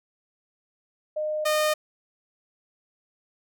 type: tone pair in turn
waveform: sine / sawtooth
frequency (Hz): 612 / 612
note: D#5 / D#5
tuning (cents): -29 / -29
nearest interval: unison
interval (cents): 0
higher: neither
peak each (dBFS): -25 / -17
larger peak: second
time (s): 1.16-1.45 / 1.45-1.74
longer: neither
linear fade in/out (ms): 10
effects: none